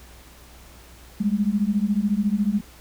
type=beating tone pair; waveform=sine; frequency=198.8 / 212.8 Hz; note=G3 / G#3; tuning=+25 / +42 cents; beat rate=14 Hz; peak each=-22 dBFS; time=1.2-2.61 s; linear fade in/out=10 ms; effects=added 60 Hz sine -47 dBFS peak until 2.8 s + pink hiss -49 dBFS RMS until 2.8 s